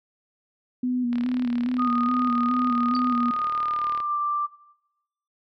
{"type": "tone with vibrato", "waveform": "sine", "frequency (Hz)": 245.5, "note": "B3", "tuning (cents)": -10, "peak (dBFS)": -22, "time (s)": [0.83, 3.31], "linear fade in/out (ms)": 5, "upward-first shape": "square", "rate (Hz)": 2.4, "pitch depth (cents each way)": 33}
{"type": "click train", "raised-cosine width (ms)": 0.3, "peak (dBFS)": -22, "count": 109, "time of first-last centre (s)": [1.13, 4.002], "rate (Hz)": 37.6}
{"type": "tone with pitch glide", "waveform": "sine", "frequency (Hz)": [1236, 1178.1], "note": ["D#6", "D6"], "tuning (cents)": [-12, 5], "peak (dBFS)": -23, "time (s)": [1.78, 4.47], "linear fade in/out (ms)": 20, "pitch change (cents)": -83, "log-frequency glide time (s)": [3.35, 4.18]}
{"type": "tone with exponential decay", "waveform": "sine", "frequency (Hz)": 4585, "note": "D8", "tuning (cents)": -42, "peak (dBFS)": -28, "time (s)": [2.95, 3.03], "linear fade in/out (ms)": 1, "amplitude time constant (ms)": 17}
{"effects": ["noise-tail reverb RT60 0.9 s tail -18 dB re dry"]}